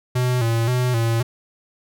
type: tone with vibrato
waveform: square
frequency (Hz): 120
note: B2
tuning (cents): -49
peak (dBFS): -18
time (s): 0.15-1.23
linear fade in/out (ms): 10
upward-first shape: square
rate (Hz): 1.9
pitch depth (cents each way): 76
effects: none